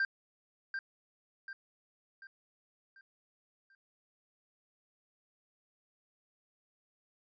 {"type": "tone with echo", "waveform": "triangle", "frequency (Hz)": 1576, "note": "G6", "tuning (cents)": 9, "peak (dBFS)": -26, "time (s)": [0, 0.05], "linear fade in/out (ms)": 2, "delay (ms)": 740, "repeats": 5, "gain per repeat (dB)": -7, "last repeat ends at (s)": 3.75, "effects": ["resampled to 16000 Hz"]}